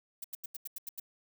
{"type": "noise bursts", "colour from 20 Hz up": "violet", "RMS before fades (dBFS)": -40, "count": 8, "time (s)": [0.22, 0.999], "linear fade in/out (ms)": 5, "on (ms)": 23, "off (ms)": 85, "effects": []}